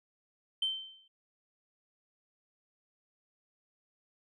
sine tone with exponential decay, 3103 Hz, G7, 18 cents flat, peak -25 dBFS, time 0.62-1.08 s, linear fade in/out 5 ms, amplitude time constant 99 ms, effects tanh soft clip ceiling -24 dBFS

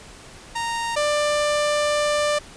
sawtooth tone pair in turn, 928 / 592.8 Hz, A#5 / D5, -8 / +16 cents, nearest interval minor sixth, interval 776 cents, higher first, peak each -20 / -15 dBFS, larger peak second, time 0.55-0.96 / 0.96-2.39 s, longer second, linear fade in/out 10 ms, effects pink hiss -43 dBFS RMS until 2.56 s + resampled to 22050 Hz

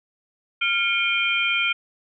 sine tone cluster, 1396 / 2188 / 2409 / 3140 Hz, F6 / C#7 / D7 / G7, -1 / -23 / +43 / +2 cents, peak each -26 / -30 / -22 / -25 dBFS, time 0.61-1.73 s, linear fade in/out 10 ms, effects none

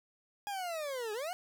40% pulse linear two-way sweep, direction down then up, 830.6 to 408.7 to 753 Hz, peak -35 dBFS, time 0.47-1.33 s, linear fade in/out 0 ms, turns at 1.13 s, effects none

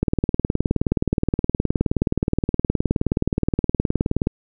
click train, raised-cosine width 3 ms, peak -5 dBFS, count 82, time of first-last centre 0.03-4.271 s, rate 19.1 Hz, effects none

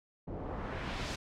pink noise with low-pass filter sweep, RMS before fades -39 dBFS, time 0.27-1.16 s, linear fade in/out 10 ms, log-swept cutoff 460 to 6300 Hz, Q 1, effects none

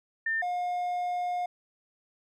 sine / triangle tone pair in turn, 1800 / 714.3 Hz, A6 / F5, +39 / +39 cents, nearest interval octave + major third, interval 1600 cents, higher first, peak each -26 dBFS, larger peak neither, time 0.26-0.42 / 0.42-1.46 s, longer second, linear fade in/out 5 ms, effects none

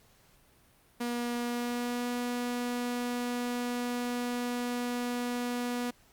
sawtooth tone with pitch glide, 240 to 243.6 Hz, B3 to B3, -49 to -24 cents, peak -27 dBFS, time 1-5.91 s, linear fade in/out 10 ms, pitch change +25 cents, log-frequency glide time 1.44-2.09 s, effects pink hiss -63 dBFS RMS until 6.12 s + Opus 48 kbps

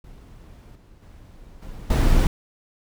brown noise with level steps, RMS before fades -44 / -49 / -45 / -37 / -17 dBFS, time 0.04-2.27 s, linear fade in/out 2 ms, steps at 0.75 / 1.02 / 1.62 / 1.9 s, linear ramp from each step 5 ms, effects none

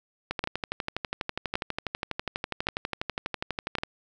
two click trains, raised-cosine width 0.3 ms, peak -11 / -13 dBFS, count 4 / 44, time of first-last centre 0.44-3.784 / 0.31-3.835 s, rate 0.897 / 12.2 Hz, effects none

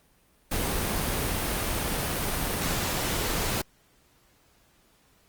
pink noise, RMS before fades -28 dBFS, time 0.51-3.62 s, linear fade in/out 10 ms, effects pink hiss -63 dBFS RMS until 5.28 s + Opus 32 kbps

